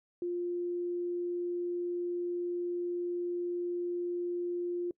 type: tone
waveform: sine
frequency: 350.9 Hz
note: F4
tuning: 8 cents sharp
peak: -31 dBFS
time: 0.22-4.91 s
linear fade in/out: 2 ms
effects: noise-tail reverb RT60 0.1 s tail -24 dB re dry